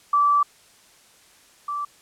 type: tone pair in turn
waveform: sine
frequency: 1160 / 1164.8 Hz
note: D6 / D6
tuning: -22 / -15 cents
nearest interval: unison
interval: 7 cents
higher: second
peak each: -15 / -25 dBFS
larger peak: first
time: 0.13-0.43 / 1.68-1.85 s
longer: first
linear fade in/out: 5 ms
effects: white hiss -54 dBFS RMS until 2.01 s + low-pass 10000 Hz 12 dB/octave